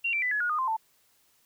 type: tone with pitch steps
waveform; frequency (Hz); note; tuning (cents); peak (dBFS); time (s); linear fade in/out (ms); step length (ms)
sine; 2754 / 2343 / 1992.9 / 1695.3 / 1442.1 / 1226.8 / 1043.6 / 887.7; F7 / D7 / B6 / G#6 / F#6 / D#6 / C6 / A5; -25 / -5 / +15 / +35 / -45 / -25 / -5 / +15; -25; 0.04-0.768; 10; 91
effects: white hiss -66 dBFS RMS until 1.45 s

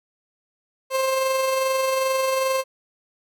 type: tone with amplitude modulation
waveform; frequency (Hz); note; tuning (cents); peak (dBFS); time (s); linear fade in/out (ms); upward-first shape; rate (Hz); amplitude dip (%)
30% pulse; 528; C5; +16; -16; 0.9-2.64; 50; sine; 22.5; 30
effects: none

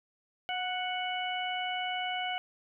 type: harmonic tone with a mistuned harmonic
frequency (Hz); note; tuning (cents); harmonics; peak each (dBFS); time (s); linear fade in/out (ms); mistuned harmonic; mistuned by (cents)
740; F#5; 0; 1 / 2 / 3 / 4; -34 / -40 / -38 / -37; 0.49-2.38; 0; 1; -21
effects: none

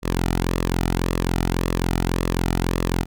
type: tone with flanger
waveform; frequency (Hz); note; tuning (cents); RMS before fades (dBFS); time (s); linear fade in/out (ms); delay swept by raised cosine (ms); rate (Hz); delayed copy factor
sawtooth; 43.65; F1; 0; -22; 0.02-3.06; 50; 1.3 to 1.86; 1.8; -0.6
effects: none

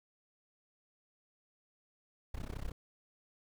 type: noise with amplitude modulation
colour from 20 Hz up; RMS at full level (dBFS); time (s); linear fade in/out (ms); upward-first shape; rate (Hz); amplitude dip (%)
brown; -37; 2.34-2.72; 5; sine; 32.4; 95
effects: none

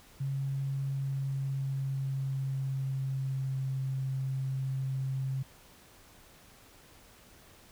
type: tone with pitch glide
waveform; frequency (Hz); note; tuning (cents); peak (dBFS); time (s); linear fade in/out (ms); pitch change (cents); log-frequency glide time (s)
sine; 136.7 to 133.27; C#3 to C3; -24 to +32; -30; 0.2-5.43; 10; -44; 0.89-3.72
effects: pink hiss -57 dBFS RMS until 7.71 s

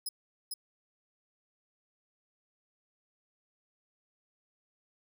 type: tone with echo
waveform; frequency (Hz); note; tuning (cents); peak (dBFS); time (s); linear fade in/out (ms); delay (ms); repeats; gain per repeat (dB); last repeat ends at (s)
15% pulse; 5100; D#8; +42; -28; 0.06-0.09; 5; 450; 1; -2; 0.54
effects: none

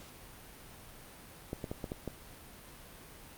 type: clicks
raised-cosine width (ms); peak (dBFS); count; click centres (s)
2; -23; 6; 1.531 / 1.642 / 1.715 / 1.842 / 1.919 / 2.077
effects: pink hiss -52 dBFS RMS until 3.37 s + Opus 48 kbps

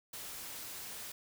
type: noise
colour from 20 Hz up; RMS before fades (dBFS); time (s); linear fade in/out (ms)
white; -45; 0.13-1.12; 5
effects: none

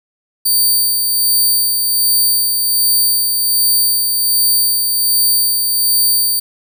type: tone with tremolo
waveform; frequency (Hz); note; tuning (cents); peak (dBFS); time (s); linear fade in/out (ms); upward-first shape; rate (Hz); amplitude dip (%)
10% pulse; 4600; D8; -37; -3; 0.45-6.4; 10; sine; 1.3; 35
effects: none

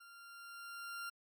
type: tone with level ramp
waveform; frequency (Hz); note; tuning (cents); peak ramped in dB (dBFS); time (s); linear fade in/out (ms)
40% pulse; 1389; F6; -10; -55 to -40; 0-1.1; 10
effects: MP3 96 kbps

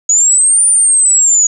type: linear two-way sweep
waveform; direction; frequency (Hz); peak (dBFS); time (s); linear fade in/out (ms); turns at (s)
sine; up then down; 6750 to 9320 to 6750; -6; 0.09-1.47; 5; 0.66
effects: none

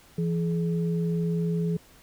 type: tone pair together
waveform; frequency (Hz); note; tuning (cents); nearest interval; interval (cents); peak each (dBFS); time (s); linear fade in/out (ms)
sine; 167.6 / 422.6; E3 / G#4; +29 / +30; octave + major third; 1601; -24 / -32; 0.18-1.77; 5
effects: pink hiss -55 dBFS RMS until 2.02 s

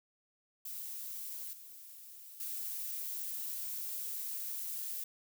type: noise with level steps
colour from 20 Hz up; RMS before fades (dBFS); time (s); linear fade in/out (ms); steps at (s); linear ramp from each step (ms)
violet; -43 / -52 / -40; 0.65-5.04; 5; 1.53 / 2.4; 2
effects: none

